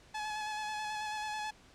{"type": "tone with vibrato", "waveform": "sawtooth", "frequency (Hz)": 852, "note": "G#5", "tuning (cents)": 44, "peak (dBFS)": -32, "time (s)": [0.14, 1.51], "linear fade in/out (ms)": 10, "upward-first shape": "square", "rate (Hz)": 9.2, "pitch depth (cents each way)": 17, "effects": ["pink hiss -60 dBFS RMS until 1.74 s", "low-pass 7000 Hz 12 dB/octave"]}